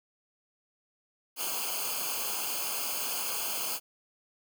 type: noise with comb filter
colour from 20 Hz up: white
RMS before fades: -33 dBFS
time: 1.36-3.8 s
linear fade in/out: 50 ms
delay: 0.53 ms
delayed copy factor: -1
effects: none